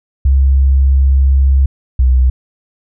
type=tone pair in turn; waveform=sine; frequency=67.4 / 63.62 Hz; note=C#2 / C2; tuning=-48 / -48 cents; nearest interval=minor second; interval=100 cents; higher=first; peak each=-6 dBFS; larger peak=neither; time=0.25-1.66 / 1.99-2.3 s; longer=first; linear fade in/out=5 ms; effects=none